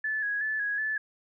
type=tone with vibrato; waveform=sine; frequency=1700 Hz; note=G#6; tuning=40 cents sharp; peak=-27 dBFS; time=0.04-0.98 s; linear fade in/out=5 ms; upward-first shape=square; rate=2.7 Hz; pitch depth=39 cents each way; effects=none